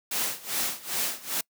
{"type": "noise with tremolo", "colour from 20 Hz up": "white", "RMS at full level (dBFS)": -27, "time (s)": [0.11, 1.41], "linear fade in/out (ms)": 5, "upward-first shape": "sine", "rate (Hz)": 2.5, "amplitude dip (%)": 90, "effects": ["noise-tail reverb RT60 0.1 s tail -26 dB re dry", "high-pass 150 Hz 12 dB/octave"]}